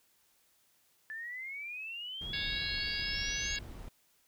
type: exponential sweep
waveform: sine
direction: up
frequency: 1739 to 6645 Hz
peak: -39 dBFS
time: 1.1-3.56 s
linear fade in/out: 0 ms
type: noise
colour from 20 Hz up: brown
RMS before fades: -44 dBFS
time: 2.21-3.89 s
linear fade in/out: 5 ms
type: harmonic tone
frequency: 554.4 Hz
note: C#5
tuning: in tune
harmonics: 3 / 4 / 5 / 6 / 7 / 8 / 9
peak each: -40 / -41 / -42 / -43 / -43 / -44 / -45 dBFS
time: 2.33-3.59 s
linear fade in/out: 5 ms
effects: white hiss -70 dBFS RMS until 4.27 s